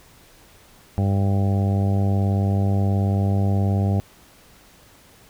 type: harmonic tone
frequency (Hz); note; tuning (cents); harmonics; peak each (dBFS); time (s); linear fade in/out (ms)
98.6; G2; +11; 1 / 2 / 3 / 4 / 5 / 6 / 7 / 8; -18 / -24 / -33 / -34 / -36 / -36 / -35 / -36; 0.98-4; 0
effects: pink hiss -51 dBFS RMS until 5.29 s